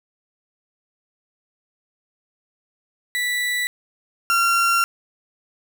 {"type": "tone pair in turn", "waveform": "35% pulse", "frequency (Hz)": [1967, 1373.6], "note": ["B6", "F6"], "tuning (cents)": [-7, -29], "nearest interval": "tritone", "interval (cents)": 622, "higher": "first", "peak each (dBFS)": [-19, -14], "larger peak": "second", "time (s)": [[3.15, 3.67], [4.3, 4.84]], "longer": "second", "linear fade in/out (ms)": 0, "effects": []}